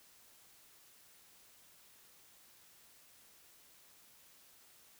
silence, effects white hiss -63 dBFS RMS until 4.99 s

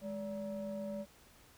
triangle ring-modulated tone, 184.1 Hz, F#3, 8 cents flat, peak -33 dBFS, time 0.01-1.06 s, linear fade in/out 50 ms, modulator 392 Hz, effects pink hiss -62 dBFS RMS until 1.57 s

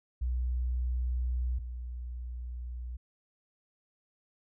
sine tone pair in turn, 61.74 / 60.85 Hz, B1 / B1, 0 / -25 cents, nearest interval unison, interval 25 cents, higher first, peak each -28 / -36 dBFS, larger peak first, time 0.21-1.59 / 1.59-2.97 s, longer neither, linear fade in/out 10 ms, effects none

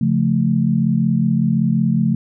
sine chord, Db augmented, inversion none, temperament equal, 138.59 / 174.61 / 220 Hz, Db3 / F3 / A3, 0 / 0 / 0 cents, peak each -19 / -18 / -17 dBFS, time 0.01-2.15 s, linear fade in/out 5 ms, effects none

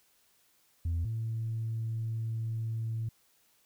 sine tone pair in turn, 84 / 112.74 Hz, E2 / A2, +33 / +43 cents, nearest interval perfect fourth, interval 510 cents, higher second, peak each -26 / -30 dBFS, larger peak first, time 0.85-1.05 / 1.05-3.09 s, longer second, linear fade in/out 5 ms, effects tanh soft clip ceiling -27 dBFS + white hiss -68 dBFS RMS until 3.65 s

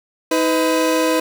30% pulse tone pair together, 317.6 / 503 Hz, D#4 / B4, +36 / +32 cents, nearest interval minor sixth, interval 796 cents, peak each -15 dBFS, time 0.31-1.2 s, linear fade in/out 5 ms, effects none

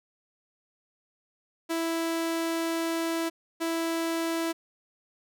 sawtooth tone pair in turn, 330 / 330 Hz, E4 / E4, +2 / +2 cents, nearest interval unison, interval 0 cents, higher neither, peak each -23 dBFS, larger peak neither, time 1.69-3.3 / 3.6-4.53 s, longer first, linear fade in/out 20 ms, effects none

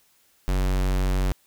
square tone, 46.69 Hz, F#1, 16 cents sharp, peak -21 dBFS, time 0.48-1.32 s, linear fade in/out 0 ms, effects white hiss -62 dBFS RMS until 1.46 s

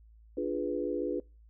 sine chord, D diminished seventh, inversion none, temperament equal, 293.7 / 349.2 / 415.3 / 493.9 Hz, D4 / F4 / Ab4 / Cb5, 0 / 0 / 0 / 0 cents, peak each -35 / -35 / -36 / -35 dBFS, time 0.37-1.2 s, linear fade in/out 5 ms, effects noise-tail reverb RT60 0.3 s tail -25 dB re dry + added 55 Hz sine -54 dBFS peak until 1.49 s

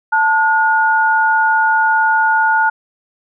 sine tone pair together, 882.4 / 1441 Hz, A5 / F#6, +5 / -46 cents, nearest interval minor sixth, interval 849 cents, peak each -13 dBFS, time 0.12-2.7 s, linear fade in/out 10 ms, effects none

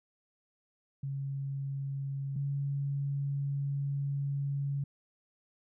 sine tone pair in turn, 137.8 / 140.21 Hz, C#3 / C#3, -10 / +20 cents, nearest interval unison, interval 30 cents, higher second, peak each -33 / -30 dBFS, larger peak second, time 1.03-2.36 / 2.36-4.84 s, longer second, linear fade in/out 5 ms, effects none

